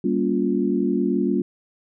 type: chord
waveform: sine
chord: G half-diminished seventh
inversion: none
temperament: just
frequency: 196 / 235.2 / 282.2 / 352.8 Hz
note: G3 / Bb3 / Db4 / F4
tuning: 0 / +16 / +31 / +18 cents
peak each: -24 dBFS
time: 0.04-1.42 s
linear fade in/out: 5 ms
effects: none